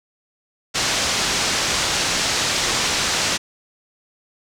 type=low-pass noise; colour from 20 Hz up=white; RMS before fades=-21 dBFS; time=0.74-3.38 s; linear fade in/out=20 ms; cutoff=6800 Hz; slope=24 dB/octave; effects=none